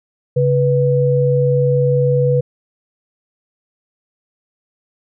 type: tone pair together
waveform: sine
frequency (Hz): 137.95 / 491.6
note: C#3 / B4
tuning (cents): -8 / -8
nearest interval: octave + minor seventh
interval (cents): 2200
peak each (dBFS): -14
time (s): 0.36-2.41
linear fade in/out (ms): 10
effects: none